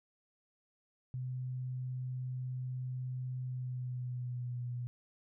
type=tone with pitch glide; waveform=sine; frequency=127.4 to 122.35 Hz; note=C3 to B2; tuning=-46 to -16 cents; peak=-36 dBFS; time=1.14-4.87 s; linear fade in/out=0 ms; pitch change=-70 cents; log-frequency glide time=3.43-4.62 s; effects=none